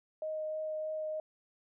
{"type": "tone with vibrato", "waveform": "sine", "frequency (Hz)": 622.3, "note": "D#5", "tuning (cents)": 0, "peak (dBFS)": -34, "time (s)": [0.22, 1.2], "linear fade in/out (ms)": 2, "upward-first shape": "triangle", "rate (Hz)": 3.2, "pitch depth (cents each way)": 9, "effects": []}